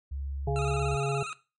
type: tone with pitch glide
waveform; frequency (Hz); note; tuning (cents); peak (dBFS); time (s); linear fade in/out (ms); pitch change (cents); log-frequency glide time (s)
sine; 69.3 to 69.74; C#2 to C#2; 0 to +11; -32; 0.11-0.96; 10; +11; 0.6-0.81
type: harmonic tone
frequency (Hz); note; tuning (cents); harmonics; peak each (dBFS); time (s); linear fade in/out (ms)
138.59; C#3; 0; 1 / 3 / 5 / 6; -28 / -31 / -35 / -39; 0.47-1.23; 5
type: tone with vibrato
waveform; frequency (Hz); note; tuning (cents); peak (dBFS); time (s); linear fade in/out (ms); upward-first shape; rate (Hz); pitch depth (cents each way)
25% pulse; 1300; E6; -24; -31; 0.56-1.33; 0; square; 17; 63
effects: noise-tail reverb RT60 0.3 s tail -17 dB re dry + MP3 48 kbps